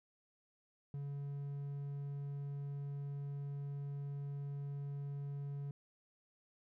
triangle tone, 141.5 Hz, C#3, 36 cents sharp, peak -38 dBFS, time 0.94-5.71 s, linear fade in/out 2 ms, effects none

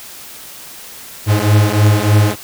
45% pulse beating tone pair, 103.1 / 106.4 Hz, G#2 / G#2, -12 / +42 cents, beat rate 3.3 Hz, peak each -12 dBFS, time 1.26-2.36 s, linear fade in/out 50 ms, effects white hiss -34 dBFS RMS until 2.43 s

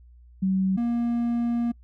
sine / triangle tone pair in turn, 190 / 236.4 Hz, F#3 / A#3, +46 / +24 cents, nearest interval major third, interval 378 cents, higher second, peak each -20 dBFS, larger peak neither, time 0.42-0.77 / 0.77-1.72 s, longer second, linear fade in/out 10 ms, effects noise-tail reverb RT60 0.1 s tail -26 dB re dry + added 60 Hz sine -48 dBFS peak until 1.83 s

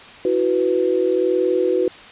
sine chord, E suspended second, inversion none, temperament just, 329.6 / 370.8 / 494.4 Hz, E4 / F#4 / B4, 0 / +4 / +2 cents, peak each -23 / -18 / -20 dBFS, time 0.25-1.88 s, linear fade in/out 2 ms, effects white hiss -40 dBFS RMS until 2.11 s + resampled to 8000 Hz

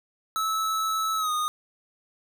square tone with pitch glide, 1304 to 1233.7 Hz, E6 to D#6, -19 to -15 cents, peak -25 dBFS, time 0.36-1.48 s, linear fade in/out 0 ms, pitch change -96 cents, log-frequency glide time 1.17-1.31 s, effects none

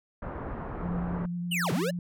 pink low-pass noise, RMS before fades -36 dBFS, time 0.22-1.26 s, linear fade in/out 5 ms, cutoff 1400 Hz, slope 24 dB/octave
sine tone with vibrato, 174.61 Hz, F3, in tune, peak -30 dBFS, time 0.83-1.99 s, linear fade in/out 2 ms, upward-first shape sine, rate 10 Hz, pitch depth 16 cents each way
square linear two-way sweep, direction down then up, 3087 to 112.5 to 604 Hz, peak -28 dBFS, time 1.51-1.91 s, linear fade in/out 10 ms, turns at 1.72 s
effects none

